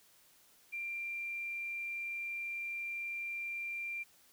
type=tone; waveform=sine; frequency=2374 Hz; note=D7; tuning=18 cents sharp; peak=-37 dBFS; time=0.72-4.04 s; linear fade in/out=20 ms; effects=white hiss -65 dBFS RMS until 4.32 s